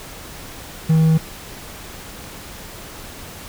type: tone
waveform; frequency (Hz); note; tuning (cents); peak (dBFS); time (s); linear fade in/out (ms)
triangle; 159.8; D#3; +47; -9; 0.89-1.18; 10
effects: pink hiss -36 dBFS RMS until 3.48 s